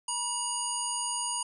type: harmonic tone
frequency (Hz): 960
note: B5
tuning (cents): -49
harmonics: 1 / 3 / 5 / 7 / 9 / 10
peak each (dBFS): -35 / -39 / -41 / -36 / -38 / -35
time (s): 0.08-1.43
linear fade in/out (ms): 5
effects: none